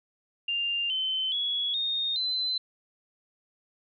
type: tone with pitch steps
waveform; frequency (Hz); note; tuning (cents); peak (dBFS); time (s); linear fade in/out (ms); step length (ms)
sine; 2796 / 3067 / 3364 / 3689 / 4047; F7 / G7 / G#7 / A#7 / B7; +1 / -38 / +22 / -19 / +42; -26; 0.48-2.58; 5; 420
effects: none